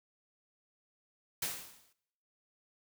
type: noise with exponential decay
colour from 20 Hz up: white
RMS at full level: -33 dBFS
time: 1.42-1.93 s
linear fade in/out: 5 ms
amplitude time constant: 110 ms
effects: noise-tail reverb RT60 0.8 s tail -21 dB re dry